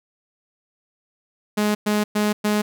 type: tone bursts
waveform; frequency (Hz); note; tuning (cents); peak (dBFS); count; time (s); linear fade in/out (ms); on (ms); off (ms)
sawtooth; 209.7; G#3; +17; -14; 4; 1.57-2.62; 10; 180; 110
effects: none